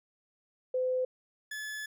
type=tone pair in turn; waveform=sine / 40% pulse; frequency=510 / 1719.4 Hz; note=C5 / A6; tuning=-44 / -40 cents; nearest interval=octave + major sixth; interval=2104 cents; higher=second; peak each=-27 / -36 dBFS; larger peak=first; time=0.74-1.05 / 1.51-1.86 s; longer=second; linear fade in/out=5 ms; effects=none